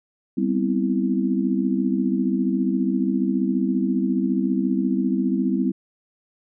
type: chord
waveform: sine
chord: C major seventh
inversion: second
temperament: equal with one note detuned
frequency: 196 / 246.9 / 261.6 / 327.9 Hz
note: G3 / B3 / C4 / E4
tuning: 0 / 0 / 0 / -9 cents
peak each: -23 / -25 / -24 / -26 dBFS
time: 0.37-5.72 s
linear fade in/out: 10 ms
effects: none